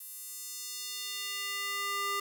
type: tone with high-pass filter sweep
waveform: square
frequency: 400 Hz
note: G4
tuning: 35 cents sharp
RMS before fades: -37 dBFS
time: 0-2.2 s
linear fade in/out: 5 ms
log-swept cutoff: 12000 to 970 Hz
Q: 1.2
effects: 9-bit